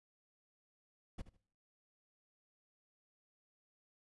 brown noise with echo, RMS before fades -42 dBFS, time 1.18-1.22 s, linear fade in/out 10 ms, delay 76 ms, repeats 2, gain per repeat -14 dB, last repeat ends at 1.372 s, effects noise-tail reverb RT60 0.6 s tail -24 dB re dry + resampled to 24000 Hz

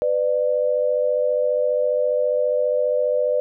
sine tone pair together, 501.2 / 596 Hz, B4 / D5, +25 / +25 cents, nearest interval minor third, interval 300 cents, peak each -20 dBFS, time 0.02-3.4 s, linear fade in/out 0 ms, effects none

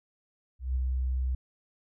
sine tone with ADSR envelope, 64 Hz, C2, 38 cents flat, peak -24 dBFS, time 0.59-1.35 s, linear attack 170 ms, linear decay 8 ms, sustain -2 dB, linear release 4 ms, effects none

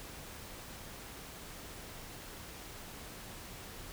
silence, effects pink hiss -48 dBFS RMS until 3.92 s

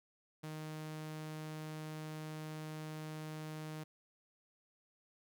sawtooth tone, 155.3 Hz, D#3, 3 cents flat, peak -39 dBFS, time 0.43-3.84 s, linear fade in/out 10 ms, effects none

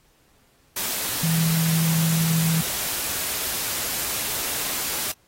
sine tone in noise, 163.2 Hz, E3, 17 cents flat, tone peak -19 dBFS, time 1.23-2.61 s, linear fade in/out 5 ms, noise white, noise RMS -27 dBFS, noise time 0.76-5.12 s, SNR +5 dB, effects pink hiss -61 dBFS RMS until 5.27 s + AAC 48 kbps

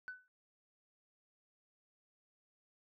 sine tone with exponential decay, 1500 Hz, F#6, 23 cents sharp, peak -38 dBFS, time 0.08-0.28 s, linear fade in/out 0 ms, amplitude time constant 43 ms, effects tanh soft clip ceiling -38 dBFS

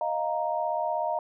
sine chord, Eb suspended second, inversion none, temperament equal, 622.3 / 698.5 / 932.3 Hz, Eb5 / F5 / Bb5, 0 / 0 / 0 cents, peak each -30 dBFS, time 0.01-1.19 s, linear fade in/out 2 ms, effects none

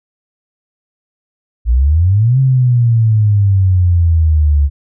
sine exponential two-way sweep, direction up then down, 55 to 134.6 to 70.2 Hz, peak -7 dBFS, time 1.65-4.7 s, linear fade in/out 50 ms, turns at 2.39 s, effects none

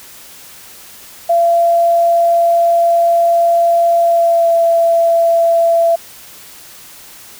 sine tone with pitch glide, 681 to 671.6 Hz, F5 to E5, -44 to +32 cents, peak -8 dBFS, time 1.29-5.96 s, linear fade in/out 10 ms, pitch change -24 cents, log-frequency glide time 4-4.53 s, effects white hiss -37 dBFS RMS until 7.39 s

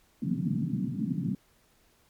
white band-pass noise, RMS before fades -30 dBFS, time 0.22-1.35 s, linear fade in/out 2 ms, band 130 to 250 Hz, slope 48 dB/octave, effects pink hiss -65 dBFS RMS until 2.09 s + MP3 96 kbps

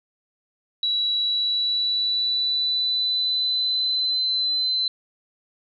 sine tone with pitch glide, 3913 to 4049 Hz, B7 to B7, -17 to +42 cents, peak -20 dBFS, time 0.83-4.88 s, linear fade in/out 2 ms, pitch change +59 cents, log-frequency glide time 1.18-4.19 s, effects none

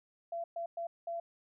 sine tone bursts at uneven times, 678 Hz, E5, 49 cents sharp, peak -35 dBFS, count 4, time 0.32-0.44 / 0.56-0.66 / 0.77-0.87 / 1.07-1.2 s, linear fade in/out 5 ms, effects none

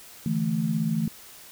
sine chord, D suspended second, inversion none, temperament equal, 146.83 / 164.81 / 220 Hz, D3 / E3 / A3, 0 / 0 / 0 cents, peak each -32 / -26 / -26 dBFS, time 0.26-1.08 s, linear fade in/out 2 ms, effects white hiss -47 dBFS RMS until 1.51 s

